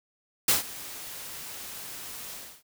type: noise with ADSR envelope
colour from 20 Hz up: white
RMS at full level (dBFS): -20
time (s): 0.48-2.63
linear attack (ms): 6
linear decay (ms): 140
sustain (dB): -20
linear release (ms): 290
effects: none